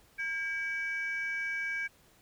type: tone pair together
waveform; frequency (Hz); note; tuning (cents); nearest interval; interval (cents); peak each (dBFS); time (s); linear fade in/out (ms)
sine; 1613.3 / 2288; G6 / D7; +49 / -46; tritone; 605; -33 / -33; 0.18-1.88; 20
effects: tanh soft clip ceiling -27 dBFS + pink hiss -63 dBFS RMS until 2.21 s